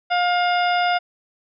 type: harmonic tone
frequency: 709 Hz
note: F5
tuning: 26 cents sharp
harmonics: 1 / 2 / 3 / 4 / 5 / 7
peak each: -18 / -24 / -28 / -30 / -32 / -35 dBFS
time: 0.1-0.99 s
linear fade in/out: 20 ms
effects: none